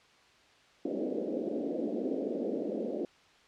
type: band-pass noise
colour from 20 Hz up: pink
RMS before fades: -34 dBFS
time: 0.85-3.05 s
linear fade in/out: 2 ms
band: 220 to 580 Hz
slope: 48 dB/octave
effects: white hiss -61 dBFS RMS until 3.47 s + low-pass 4000 Hz 12 dB/octave